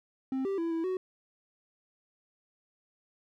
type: tone with pitch steps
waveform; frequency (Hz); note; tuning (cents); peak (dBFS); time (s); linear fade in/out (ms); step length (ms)
triangle; 264.2 / 391.4 / 333.2 / 328.3 / 372.1; C4 / G4 / E4 / E4 / F#4; +17 / -3 / +19 / -7 / +10; -27; 0.32-0.97; 2; 130
effects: none